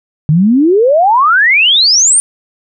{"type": "exponential sweep", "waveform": "sine", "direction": "up", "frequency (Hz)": [144.9, 9390], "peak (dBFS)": -5, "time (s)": [0.29, 2.2], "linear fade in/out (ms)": 0, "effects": []}